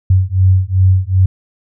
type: beating tone pair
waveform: sine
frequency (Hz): 92.5 / 95.1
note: F#2 / F#2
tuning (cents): 0 / +48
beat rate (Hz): 2.6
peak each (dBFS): -11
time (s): 0.1-1.26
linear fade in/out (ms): 5
effects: none